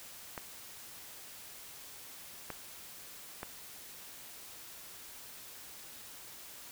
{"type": "clicks", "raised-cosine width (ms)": 0.5, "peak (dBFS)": -24, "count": 3, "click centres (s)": [0.378, 2.503, 3.431], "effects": ["white hiss -50 dBFS RMS until 6.71 s"]}